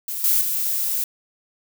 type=noise with level steps; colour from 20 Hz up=violet; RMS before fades=-28 / -18 / -23 dBFS; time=0.08-1.04 s; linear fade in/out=2 ms; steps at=0.24 / 0.41 s; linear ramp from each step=2 ms; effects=none